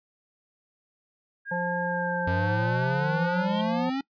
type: tone with pitch glide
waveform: sine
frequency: 1622 to 1453.4 Hz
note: G#6 to F#6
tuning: -41 to -31 cents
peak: -31 dBFS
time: 1.45-3.47 s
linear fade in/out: 50 ms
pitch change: -190 cents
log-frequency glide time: 1.83-3.35 s
type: harmonic tone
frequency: 175.5 Hz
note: F3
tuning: 9 cents sharp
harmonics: 1 / 3 / 5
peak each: -31 / -31 / -31 dBFS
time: 1.51-3.9 s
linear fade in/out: 10 ms
type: exponential sweep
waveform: square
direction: up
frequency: 89 to 277.2 Hz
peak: -27 dBFS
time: 2.27-4.01 s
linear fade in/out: 5 ms
type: tone with exponential growth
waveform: sine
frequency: 3199 Hz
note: G7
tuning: 34 cents sharp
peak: -30 dBFS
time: 3.34-3.61 s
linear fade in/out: 2 ms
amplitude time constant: 57 ms
effects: noise-tail reverb RT60 0.1 s tail -23 dB re dry + resampled to 11025 Hz